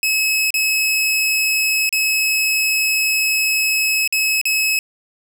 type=tone with dropouts; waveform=sawtooth; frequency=2576 Hz; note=E7; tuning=41 cents flat; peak=-12 dBFS; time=0.03-4.79 s; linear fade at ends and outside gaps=1 ms; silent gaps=0.505-0.541 / 1.892-1.926 / 4.076-4.125 / 4.414-4.454 s; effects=none